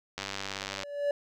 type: click train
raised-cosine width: 0.2 ms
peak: -17 dBFS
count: 65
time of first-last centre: 0.18-0.833 s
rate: 98 Hz
type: tone with exponential growth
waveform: triangle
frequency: 575 Hz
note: D5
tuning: 37 cents flat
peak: -21 dBFS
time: 0.55-1.11 s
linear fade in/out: 2 ms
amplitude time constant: 120 ms
effects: none